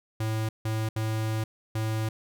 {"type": "tone bursts at uneven times", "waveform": "square", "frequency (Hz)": 110, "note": "A2", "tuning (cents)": 0, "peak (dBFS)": -27, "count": 4, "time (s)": [[0.2, 0.49], [0.65, 0.89], [0.96, 1.44], [1.75, 2.09]], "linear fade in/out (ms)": 5, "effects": []}